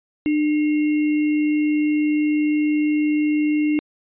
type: tone with sample-and-hold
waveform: sine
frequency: 300.5 Hz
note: D4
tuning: 40 cents sharp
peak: -16 dBFS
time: 0.26-3.79 s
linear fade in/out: 0 ms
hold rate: 2450 Hz
effects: resampled to 8000 Hz